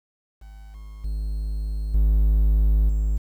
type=tone with level steps; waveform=triangle; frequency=52.2 Hz; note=G#1; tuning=10 cents sharp; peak=-37 / -34 / -22 / -13 / -17 dBFS; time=0.41-3.18 s; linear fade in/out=10 ms; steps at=0.74 / 1.04 / 1.94 / 2.89 s; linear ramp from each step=5 ms; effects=9-bit